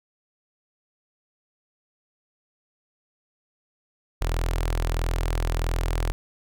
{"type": "tone with notch filter", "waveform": "sawtooth", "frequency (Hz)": 41.54, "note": "E1", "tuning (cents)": 14, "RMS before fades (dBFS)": -25, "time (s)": [4.21, 6.12], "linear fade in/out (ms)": 0, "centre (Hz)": 200, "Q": 0.88, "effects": []}